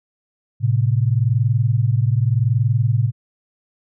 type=tone pair together; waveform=sine; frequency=110.9 / 131.75 Hz; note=A2 / C3; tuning=+14 / +12 cents; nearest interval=minor third; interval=298 cents; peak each=-16 / -18 dBFS; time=0.6-3.12 s; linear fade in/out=50 ms; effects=none